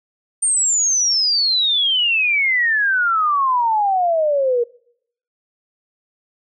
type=exponential sweep; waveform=sine; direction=down; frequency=8920 to 466.2 Hz; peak=-14 dBFS; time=0.42-4.64 s; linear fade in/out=10 ms; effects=noise-tail reverb RT60 0.7 s tail -25 dB re dry